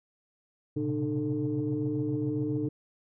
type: tone cluster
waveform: sine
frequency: 115.5 / 129.9 / 137.2 / 301.9 / 443.9 Hz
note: A#2 / C3 / C#3 / D4 / A4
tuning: -16 / -12 / -17 / +48 / +15 cents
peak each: -36 / -36 / -35 / -29 / -35 dBFS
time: 0.76-2.69 s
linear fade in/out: 10 ms
effects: tanh soft clip ceiling -19 dBFS